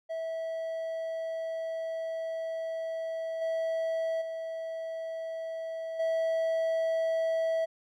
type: tone with level steps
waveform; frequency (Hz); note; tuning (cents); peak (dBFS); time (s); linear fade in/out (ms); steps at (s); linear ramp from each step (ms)
triangle; 652; E5; -19; -30 / -26 / -32 / -24; 0.09-7.66; 20; 3.41 / 4.21 / 5.99; 10
effects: none